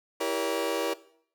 30% pulse chord, E diminished seventh, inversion none, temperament just, 329.6 / 395.6 / 474.7 / 569.6 Hz, E4 / G4 / Bb4 / Db5, 0 / +16 / +31 / +47 cents, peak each -31 / -32 / -29 / -30 dBFS, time 0.2-0.94 s, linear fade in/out 10 ms, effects noise-tail reverb RT60 0.6 s tail -18 dB re dry

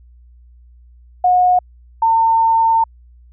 sine tone pair in turn, 725 / 904.8 Hz, F#5 / A5, -35 / +48 cents, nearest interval major third, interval 383 cents, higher second, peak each -9 / -10 dBFS, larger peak first, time 1.24-1.59 / 2.02-2.84 s, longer second, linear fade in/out 5 ms, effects added 60 Hz sine -42 dBFS peak until 3.32 s

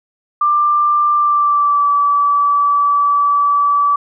sine tone with pitch glide, 1186 to 1152.2 Hz, D6 to D6, +17 to -33 cents, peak -10 dBFS, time 0.41-3.96 s, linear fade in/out 5 ms, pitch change -50 cents, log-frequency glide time 1.13-1.9 s, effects none

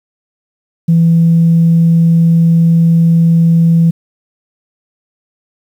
sine tone, 166.3 Hz, E3, 16 cents sharp, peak -4 dBFS, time 0.88-3.91 s, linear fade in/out 10 ms, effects tanh soft clip ceiling -1 dBFS + 7-bit

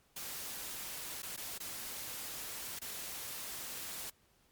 white noise with dropouts, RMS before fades -43 dBFS, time 0.16-4.1 s, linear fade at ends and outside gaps 5 ms, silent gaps 1.221-1.229 / 1.364-1.374 / 1.581-1.601 / 2.79-2.816 s, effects pink hiss -70 dBFS RMS until 4.51 s + MP3 96 kbps

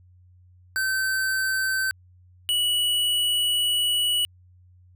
square tone pair in turn, 1542 / 2939 Hz, G6 / F#7, -29 / -12 cents, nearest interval major seventh, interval 1117 cents, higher second, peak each -23 / -21 dBFS, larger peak second, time 0.76-1.91 / 2.49-4.25 s, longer second, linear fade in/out 0 ms, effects added 90 Hz sine -51 dBFS peak until 4.95 s

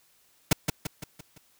pink noise with echo, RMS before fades -19 dBFS, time 0.51-0.53 s, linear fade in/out 5 ms, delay 170 ms, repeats 5, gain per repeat -6 dB, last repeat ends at 1.38 s, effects white hiss -64 dBFS RMS until 1.59 s

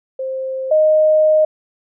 sine tone pair in turn, 526 / 619.9 Hz, C5 / D#5, +9 / -7 cents, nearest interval minor third, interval 284 cents, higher second, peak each -20 / -9 dBFS, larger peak second, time 0.19-0.71 / 0.71-1.45 s, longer second, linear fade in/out 5 ms, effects none

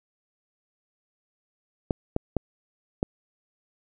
clicks, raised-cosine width 2 ms, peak -10 dBFS, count 4, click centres 1.908 / 2.164 / 2.367 / 3.029 s, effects none

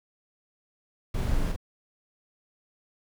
brown noise with echo, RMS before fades -28 dBFS, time 1.14-1.52 s, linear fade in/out 5 ms, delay 42 ms, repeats 1, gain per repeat -3 dB, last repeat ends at 1.562 s, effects none

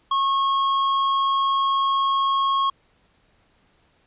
sine tone with hard clipping, 1091 Hz, C#6, 28 cents flat, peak -20 dBFS, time 0.11-2.7 s, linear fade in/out 5 ms, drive 11 dB, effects pink hiss -62 dBFS RMS until 4.06 s + resampled to 8000 Hz

